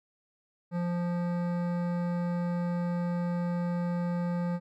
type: tone with hard clipping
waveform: sine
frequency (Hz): 174.61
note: F3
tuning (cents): 0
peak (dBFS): -30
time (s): 0.71-4.6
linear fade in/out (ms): 50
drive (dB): 15
effects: none